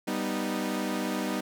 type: chord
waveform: sawtooth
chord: G augmented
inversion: none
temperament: equal with one note detuned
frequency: 196 / 246.9 / 309.9 Hz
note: G3 / B3 / D#4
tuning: 0 / 0 / -7 cents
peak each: -29 dBFS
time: 0.07-1.41 s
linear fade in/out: 10 ms
effects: none